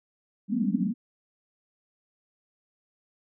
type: band-pass noise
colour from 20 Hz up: pink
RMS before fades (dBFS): -26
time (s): 0.48-0.94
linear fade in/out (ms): 50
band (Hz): 180 to 270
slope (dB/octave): 96
effects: none